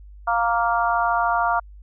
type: harmonic tone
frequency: 233.1 Hz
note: A#3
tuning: in tune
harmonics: 3 / 4 / 5 / 6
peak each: -22 / -23 / -24 / -25 dBFS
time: 0.27-1.6 s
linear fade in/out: 10 ms
effects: added 50 Hz sine -40 dBFS peak until 1.82 s